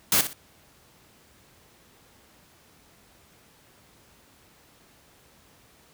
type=noise with echo; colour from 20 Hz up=white; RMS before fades=-20 dBFS; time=0.12-0.21 s; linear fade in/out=2 ms; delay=61 ms; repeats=2; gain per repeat=-11 dB; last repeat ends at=0.332 s; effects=pink hiss -57 dBFS RMS until 5.93 s + high-pass 60 Hz 12 dB/octave